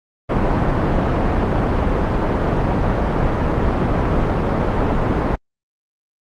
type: low-pass noise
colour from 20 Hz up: pink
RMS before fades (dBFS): -17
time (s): 0.29-5.36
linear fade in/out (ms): 10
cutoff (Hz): 1100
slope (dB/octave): 12
effects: Opus 24 kbps